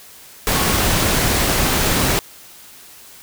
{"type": "tone in noise", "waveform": "sine", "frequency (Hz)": 1096, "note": "C#6", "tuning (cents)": -20, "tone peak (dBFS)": -27, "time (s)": [0.55, 0.77], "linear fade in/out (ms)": 0, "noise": "pink", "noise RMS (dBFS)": -17, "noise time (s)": [0.47, 2.19], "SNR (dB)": -13, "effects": ["white hiss -42 dBFS RMS until 3.22 s"]}